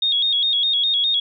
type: tone with vibrato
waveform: sine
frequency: 3511 Hz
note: A7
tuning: 4 cents flat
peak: -16 dBFS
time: 0.02-1.2 s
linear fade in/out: 5 ms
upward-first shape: square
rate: 4.9 Hz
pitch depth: 87 cents each way
effects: none